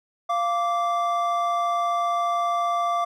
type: tone pair together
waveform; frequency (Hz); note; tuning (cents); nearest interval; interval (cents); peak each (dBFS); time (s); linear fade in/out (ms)
triangle; 694 / 1167.2; F5 / D6; -11 / -11; major sixth; 900; -22; 0.29-3.05; 10
effects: none